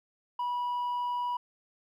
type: tone with hard clipping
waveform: triangle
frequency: 976 Hz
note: B5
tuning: 21 cents flat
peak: -28 dBFS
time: 0.39-1.37 s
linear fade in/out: 5 ms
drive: 1 dB
effects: none